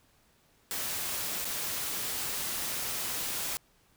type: noise with dropouts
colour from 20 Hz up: white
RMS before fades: -34 dBFS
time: 0.71-3.57 s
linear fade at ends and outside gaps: 0 ms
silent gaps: 1.446-1.453 s
effects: pink hiss -66 dBFS RMS until 3.96 s